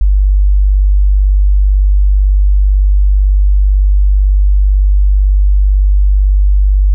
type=tone; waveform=sine; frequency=49 Hz; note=G1; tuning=in tune; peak=-5 dBFS; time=0.01-6.94 s; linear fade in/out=0 ms; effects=none